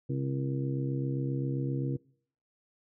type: harmonic tone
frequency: 67.6 Hz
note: C#2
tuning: 43 cents flat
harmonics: 2 / 3 / 4 / 5 / 6 / 7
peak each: -30 / -46 / -36 / -38 / -51 / -42 dBFS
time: 0.09-1.97 s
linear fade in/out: 10 ms
effects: noise-tail reverb RT60 0.6 s tail -25 dB re dry